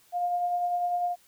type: tone with tremolo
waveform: sine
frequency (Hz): 707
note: F5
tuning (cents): +21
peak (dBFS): -23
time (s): 0.12-1.16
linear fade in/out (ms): 50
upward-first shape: triangle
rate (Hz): 10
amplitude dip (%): 40
effects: white hiss -61 dBFS RMS until 1.27 s